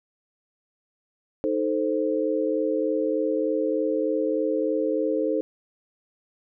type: chord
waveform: sine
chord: A diminished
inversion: second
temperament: equal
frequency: 311.1 / 440 / 523.3 Hz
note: Eb4 / A4 / C5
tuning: 0 / 0 / 0 cents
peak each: -26 dBFS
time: 1.44-5.41 s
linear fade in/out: 0 ms
effects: none